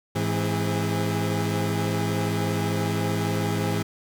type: tone cluster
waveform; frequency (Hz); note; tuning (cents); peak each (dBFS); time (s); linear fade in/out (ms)
30% pulse; 105.2 / 164.2 / 261.3 / 408.1; G#2 / E3 / C4 / G#4; +23 / -6 / -2 / -30; -24 / -25 / -31 / -28; 0.15-3.83; 10
effects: none